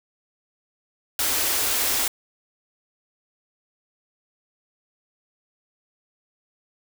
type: band-stop noise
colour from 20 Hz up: white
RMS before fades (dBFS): -23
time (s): 1.19-2.08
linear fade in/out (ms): 2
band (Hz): 110 to 240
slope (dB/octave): 48
effects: none